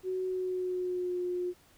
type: tone with pitch glide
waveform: sine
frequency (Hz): 372 to 357.9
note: F#4 to F4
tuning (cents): +9 to +42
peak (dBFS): -30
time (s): 0.03-1.54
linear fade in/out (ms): 50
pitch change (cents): -67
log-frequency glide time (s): 0.25-1.19
effects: pink hiss -62 dBFS RMS until 1.77 s